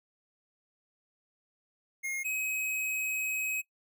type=tone pair in turn; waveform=square; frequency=2143 / 2540 Hz; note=C7 / D#7; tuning=+41 / +35 cents; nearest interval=minor third; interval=294 cents; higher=second; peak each=-33 / -31 dBFS; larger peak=second; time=2.03-2.24 / 2.24-3.62 s; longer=second; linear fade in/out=20 ms; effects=noise-tail reverb RT60 0.1 s tail -19 dB re dry